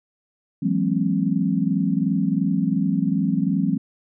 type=tone cluster; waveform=sine; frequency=165 / 184.9 / 207.7 / 238.9 / 268.4 Hz; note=E3 / F#3 / G#3 / A#3 / C4; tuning=+2 / -1 / 0 / +43 / +44 cents; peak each=-25 / -23 / -24 / -31 / -24 dBFS; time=0.62-3.78 s; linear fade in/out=10 ms; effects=none